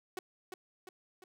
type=tone with echo; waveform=sawtooth; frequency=372.3 Hz; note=F#4; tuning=11 cents sharp; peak=-33 dBFS; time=0.17-0.19 s; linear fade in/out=2 ms; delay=350 ms; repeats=3; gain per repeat=-5 dB; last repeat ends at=1.24 s; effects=none